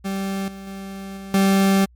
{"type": "tone with level steps", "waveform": "40% pulse", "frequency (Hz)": 194.6, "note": "G3", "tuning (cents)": -12, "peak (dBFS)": [-22, -33, -30, -32, -13], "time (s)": [0.04, 1.86], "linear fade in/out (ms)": 20, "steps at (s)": [0.48, 0.67, 1.17, 1.34], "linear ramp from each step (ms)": 2, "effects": ["added 60 Hz sine -48 dBFS peak until 1.95 s", "MP3 96 kbps"]}